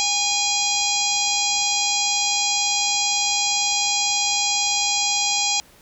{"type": "harmonic tone", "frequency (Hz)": 818, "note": "G#5", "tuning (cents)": -26, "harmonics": [1, 3, 4, 5, 6, 7, 8, 9], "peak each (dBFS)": [-27, -27, -27, -27, -27, -27, -27, -27], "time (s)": [0, 5.6], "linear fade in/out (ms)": 0, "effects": ["pink hiss -51 dBFS RMS until 5.81 s"]}